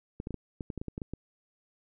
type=clicks; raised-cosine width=3 ms; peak=-23 dBFS; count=12; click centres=0.201 / 0.271 / 0.307 / 0.343 / 0.608 / 0.702 / 0.777 / 0.815 / 0.883 / 0.979 / 1.018 / 1.136 s; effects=none